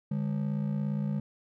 triangle ring-modulated tone, 174.61 Hz, F3, in tune, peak -23 dBFS, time 0.11-1.2 s, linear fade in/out 5 ms, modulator 28.7 Hz, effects none

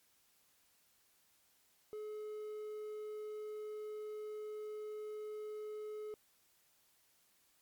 triangle tone, 426 Hz, G#4, 44 cents sharp, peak -40 dBFS, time 1.93-6.14 s, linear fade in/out 0 ms, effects white hiss -72 dBFS RMS until 7.61 s + MP3 96 kbps

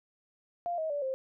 sine tone with pitch steps, 696 / 634.6 / 578.5 / 527.5 Hz, F5 / D#5 / D5 / C5, -6 / +34 / -26 / +14 cents, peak -30 dBFS, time 0.66-1.14 s, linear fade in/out 0 ms, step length 120 ms, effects none

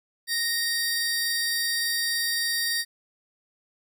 sawtooth tone pair together, 1864.7 / 4650 Hz, A#6 / D8, 0 / -18 cents, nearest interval octave + major third, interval 1582 cents, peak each -24 dBFS, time 0.27-2.85 s, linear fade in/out 50 ms, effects none

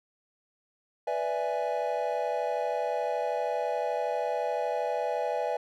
triangle chord, E dominant seventh, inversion second, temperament equal, 493.9 / 587.3 / 659.3 / 830.6 Hz, B4 / D5 / E5 / G#5, 0 / 0 / 0 / 0 cents, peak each -31 dBFS, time 1.07-5.57 s, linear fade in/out 5 ms, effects none

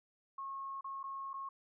sine tone with dropouts, 1088 Hz, C#6, 33 cents flat, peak -40 dBFS, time 0.38-1.49 s, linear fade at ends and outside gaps 5 ms, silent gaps 0.81-0.843 / 1.031-1.038 / 1.333-1.339 s, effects none

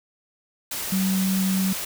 sine tone in noise, 190 Hz, F#3, 46 cents sharp, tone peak -20 dBFS, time 0.92-1.73 s, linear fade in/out 5 ms, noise white, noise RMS -30 dBFS, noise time 0.71-1.85 s, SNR +7 dB, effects none

